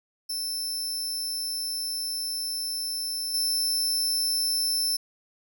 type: tone with level steps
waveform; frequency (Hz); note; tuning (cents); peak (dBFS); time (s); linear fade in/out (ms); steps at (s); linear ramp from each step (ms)
sawtooth; 5310; E8; +12; -26 / -21; 0.29-4.97; 10; 3.34; 2
effects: none